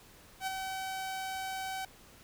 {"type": "tone with ADSR envelope", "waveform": "sawtooth", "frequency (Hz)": 763, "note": "G5", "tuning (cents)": -47, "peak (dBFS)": -27, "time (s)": [0.4, 1.85], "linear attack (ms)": 71, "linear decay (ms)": 14, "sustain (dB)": -5, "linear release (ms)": 3, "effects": ["pink hiss -57 dBFS RMS until 2.23 s"]}